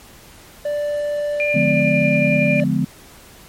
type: tone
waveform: triangle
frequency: 587.3 Hz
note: D5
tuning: in tune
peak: -17 dBFS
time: 0.65-2.64 s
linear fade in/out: 5 ms
type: tone with tremolo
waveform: sine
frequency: 2400 Hz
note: D7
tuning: 37 cents sharp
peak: -17 dBFS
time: 1.4-2.6 s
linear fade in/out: 0 ms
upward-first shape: triangle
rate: 11 Hz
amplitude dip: 35%
type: chord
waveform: sine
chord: D diminished seventh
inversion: none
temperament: just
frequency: 146.83 / 176.2 / 211.4 / 253.7 Hz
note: D3 / F3 / Ab3 / Cb4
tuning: 0 / +16 / +31 / +47 cents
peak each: -21 dBFS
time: 1.54-2.85 s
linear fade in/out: 10 ms
effects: pink hiss -44 dBFS RMS until 3.48 s + MP3 64 kbps